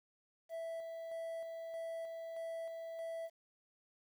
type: tone with tremolo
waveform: triangle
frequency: 659.3 Hz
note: E5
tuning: in tune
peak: -38 dBFS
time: 0.49-3.3 s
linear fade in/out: 50 ms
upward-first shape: square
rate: 1.6 Hz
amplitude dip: 30%
effects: 11-bit